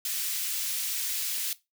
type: high-pass noise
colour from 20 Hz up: white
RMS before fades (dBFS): -31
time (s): 0.05-1.53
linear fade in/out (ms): 2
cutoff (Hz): 2500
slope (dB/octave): 12
effects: noise-tail reverb RT60 0.2 s tail -17 dB re dry